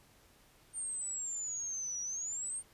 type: exponential two-way sweep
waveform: sine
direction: down then up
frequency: 8870 to 5760 to 8870 Hz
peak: -36 dBFS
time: 0.73-2.63 s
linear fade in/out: 50 ms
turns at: 2.01 s
effects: pink hiss -64 dBFS RMS until 2.73 s + resampled to 32000 Hz